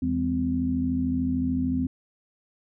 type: tone cluster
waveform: sine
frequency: 79.9 / 163.5 / 203.4 / 256.9 Hz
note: D#2 / E3 / G#3 / C4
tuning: +47 / -14 / -36 / -32 cents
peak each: -31 / -33 / -33 / -24 dBFS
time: 0.02-1.87 s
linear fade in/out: 5 ms
effects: none